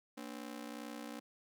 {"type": "ring-modulated tone", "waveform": "sawtooth", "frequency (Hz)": 261.7, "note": "C4", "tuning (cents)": 0, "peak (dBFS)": -37, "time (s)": [0.17, 1.2], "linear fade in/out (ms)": 10, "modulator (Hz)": 31.2, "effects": []}